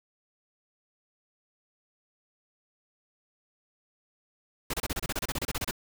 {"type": "noise bursts", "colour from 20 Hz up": "pink", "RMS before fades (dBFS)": -31, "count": 16, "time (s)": [4.7, 5.711], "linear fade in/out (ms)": 5, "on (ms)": 36, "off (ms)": 29, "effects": []}